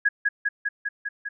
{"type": "tone with echo", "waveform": "sine", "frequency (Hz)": 1661.2, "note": "G#6", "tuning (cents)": 0, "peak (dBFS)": -16, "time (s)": [0.05, 0.09], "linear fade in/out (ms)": 10, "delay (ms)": 200, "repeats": 6, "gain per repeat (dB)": -2, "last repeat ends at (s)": 1.29, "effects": []}